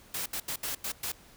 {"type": "noise bursts at uneven times", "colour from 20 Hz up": "white", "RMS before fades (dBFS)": -34, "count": 6, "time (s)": [[0.14, 0.26], [0.33, 0.4], [0.48, 0.56], [0.63, 0.75], [0.84, 0.92], [1.03, 1.12]], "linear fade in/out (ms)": 5, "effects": ["pink hiss -56 dBFS RMS until 1.36 s"]}